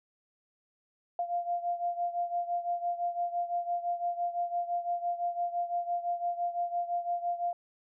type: beating tone pair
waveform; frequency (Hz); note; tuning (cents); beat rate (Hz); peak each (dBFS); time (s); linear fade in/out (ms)
sine; 696 / 701.9; F5 / F5; -6 / +9; 5.9; -31 / -35; 1.19-7.53; 2
effects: none